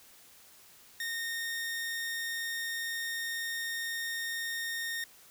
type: tone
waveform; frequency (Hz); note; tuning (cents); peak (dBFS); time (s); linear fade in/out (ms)
sawtooth; 1842; A#6; -21; -30; 1-5.04; 2
effects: white hiss -57 dBFS RMS until 5.3 s